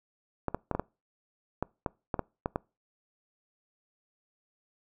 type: clicks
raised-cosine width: 1 ms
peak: -15 dBFS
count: 11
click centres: 0.483 / 0.546 / 0.713 / 0.75 / 0.796 / 1.626 / 1.862 / 2.142 / 2.193 / 2.459 / 2.559 s
effects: noise-tail reverb RT60 0.3 s tail -25 dB re dry